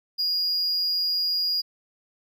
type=tone; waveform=triangle; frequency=4863 Hz; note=D#8; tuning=40 cents flat; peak=-21 dBFS; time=0.18-1.62 s; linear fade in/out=20 ms; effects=none